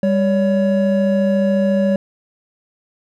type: tone pair together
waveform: triangle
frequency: 198.9 / 562.6 Hz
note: G3 / C#5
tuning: +25 / +26 cents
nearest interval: octave + tritone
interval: 1801 cents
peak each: -13 / -15 dBFS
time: 0.03-1.96 s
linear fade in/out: 2 ms
effects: none